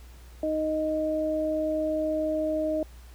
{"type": "tone pair together", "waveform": "sine", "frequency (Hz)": [311.1, 622.3], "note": ["D#4", "D#5"], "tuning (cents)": [0, 0], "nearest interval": "octave", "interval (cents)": 1200, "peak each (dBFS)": [-29, -26], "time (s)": [0.43, 2.83], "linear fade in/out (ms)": 2, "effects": ["added 60 Hz sine -45 dBFS peak until 3.14 s", "pink hiss -56 dBFS RMS until 3.14 s"]}